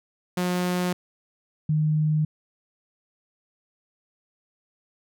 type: tone pair in turn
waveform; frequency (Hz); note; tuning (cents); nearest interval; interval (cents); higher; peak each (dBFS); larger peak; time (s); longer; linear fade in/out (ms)
sawtooth / sine; 179.5 / 153.71; F3 / D#3; +48 / -21; minor third; 269; first; -19; neither; 0.37-0.93 / 1.69-2.25; neither; 5
effects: none